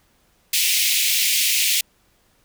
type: high-pass noise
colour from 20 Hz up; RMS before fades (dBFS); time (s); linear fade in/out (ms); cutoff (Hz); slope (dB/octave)
pink; -19; 0.53-1.81; 5; 2200; 48
effects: pink hiss -61 dBFS RMS until 2.44 s